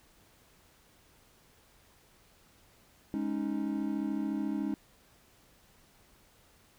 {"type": "chord", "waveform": "triangle", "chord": "Ab suspended fourth", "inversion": "none", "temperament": "equal", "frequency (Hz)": [207.7, 277.2, 311.1], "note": ["Ab3", "Db4", "Eb4"], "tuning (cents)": [0, 0, 0], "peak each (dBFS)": -33, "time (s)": [3.14, 4.74], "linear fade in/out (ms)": 0, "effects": ["pink hiss -63 dBFS RMS until 6.78 s"]}